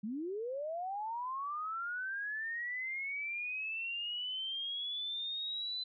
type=linear sweep; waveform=sine; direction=up; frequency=196 to 4034 Hz; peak=-36 dBFS; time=0.03-5.84 s; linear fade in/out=10 ms; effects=none